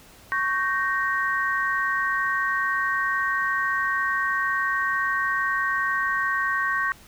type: chord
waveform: sine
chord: G diminished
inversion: second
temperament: equal with one note detuned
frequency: 1108.7 / 1550.9 / 1864.7 Hz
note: Db6 / G6 / Bb6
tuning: 0 / -19 / 0 cents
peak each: -26 dBFS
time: 0.32-6.92 s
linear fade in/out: 0 ms
effects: pink hiss -50 dBFS RMS until 7.07 s